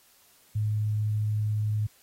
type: tone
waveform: sine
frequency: 106.5 Hz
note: G#2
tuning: 44 cents sharp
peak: -24 dBFS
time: 0.55-1.87 s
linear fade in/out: 10 ms
effects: white hiss -60 dBFS RMS until 2.02 s + AAC 48 kbps